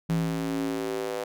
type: tone with high-pass filter sweep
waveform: square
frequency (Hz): 55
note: A1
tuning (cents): 0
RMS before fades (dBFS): -29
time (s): 0.09-1.24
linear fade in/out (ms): 5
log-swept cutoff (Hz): 160 to 510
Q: 3.5
effects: none